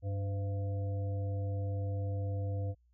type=harmonic tone with a mistuned harmonic; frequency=98 Hz; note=G2; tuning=in tune; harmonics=1 / 3 / 5 / 7; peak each=-32 / -48 / -44 / -50 dBFS; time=0.02-2.75 s; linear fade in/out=50 ms; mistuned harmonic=5; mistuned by=+59 cents; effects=added 60 Hz sine -65 dBFS peak until 2.93 s